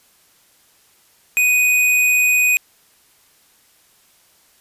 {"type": "tone", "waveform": "square", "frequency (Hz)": 2489, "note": "D#7", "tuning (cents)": 0, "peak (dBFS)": -13, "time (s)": [1.37, 2.57], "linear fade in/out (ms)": 0, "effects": ["white hiss -55 dBFS RMS until 4.6 s", "resampled to 32000 Hz"]}